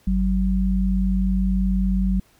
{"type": "tone pair together", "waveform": "sine", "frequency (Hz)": [50.06, 189], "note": ["G1", "F#3"], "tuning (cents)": [37, 37], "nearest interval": "octave + major seventh", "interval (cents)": 2300, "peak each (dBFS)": -20, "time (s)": [0.07, 2.2], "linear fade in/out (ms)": 5, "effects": ["pink hiss -58 dBFS RMS until 2.39 s"]}